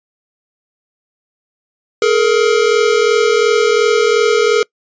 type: tone pair together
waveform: square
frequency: 423.4 / 466.2 Hz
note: G#4 / A#4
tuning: +33 / 0 cents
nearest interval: major second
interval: 167 cents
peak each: -13 dBFS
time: 2.02-4.63 s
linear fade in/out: 2 ms
effects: noise-tail reverb RT60 0.1 s tail -25 dB re dry + resampled to 16000 Hz